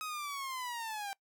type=linear sweep; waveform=sawtooth; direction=down; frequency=1273 to 780 Hz; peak=-34 dBFS; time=0.01-1.13 s; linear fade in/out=0 ms; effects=noise-tail reverb RT60 0.1 s tail -23 dB re dry